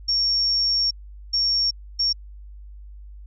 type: tone bursts at uneven times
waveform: sine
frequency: 5510 Hz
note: F8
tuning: 24 cents flat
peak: -18 dBFS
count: 3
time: 0.08-0.91 / 1.33-1.71 / 1.99-2.13 s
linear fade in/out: 10 ms
effects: added 50 Hz sine -38 dBFS peak until 3.26 s